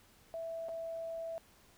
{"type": "tone with dropouts", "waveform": "sine", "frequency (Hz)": 659.3, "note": "E5", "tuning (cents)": 0, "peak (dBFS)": -38, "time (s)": [0.34, 1.38], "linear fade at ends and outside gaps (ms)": 0, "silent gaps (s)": [0.685, 0.691], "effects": ["pink hiss -64 dBFS RMS until 1.77 s"]}